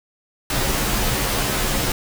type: noise with comb filter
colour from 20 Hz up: pink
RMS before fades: -21 dBFS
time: 0.5-1.92 s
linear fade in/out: 2 ms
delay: 12 ms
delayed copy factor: -0.85
effects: none